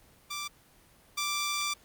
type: tone pair in turn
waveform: 10% pulse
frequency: 1174.7 / 1174.7 Hz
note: D6 / D6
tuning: 0 / 0 cents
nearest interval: unison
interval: 0 cents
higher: neither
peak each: -26 / -21 dBFS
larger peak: second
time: 0.3-0.48 / 1.17-1.74 s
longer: second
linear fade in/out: 10 ms
effects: pink hiss -60 dBFS RMS until 1.84 s + Opus 24 kbps